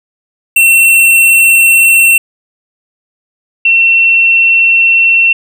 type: tone pair in turn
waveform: square / sine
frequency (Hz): 2709 / 2709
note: E7 / E7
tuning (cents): +47 / +47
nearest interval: unison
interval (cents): 0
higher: neither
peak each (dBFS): -4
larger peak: neither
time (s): 0.56-2.18 / 3.65-5.33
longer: second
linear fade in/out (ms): 5
effects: none